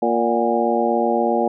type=harmonic tone with a mistuned harmonic; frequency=116.8 Hz; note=A#2; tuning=4 cents sharp; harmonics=2 / 3 / 4 / 5 / 6 / 7; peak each=-23 / -23 / -23 / -23 / -23 / -23 dBFS; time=0.02-1.48 s; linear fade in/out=5 ms; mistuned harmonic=6; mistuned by=+70 cents; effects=none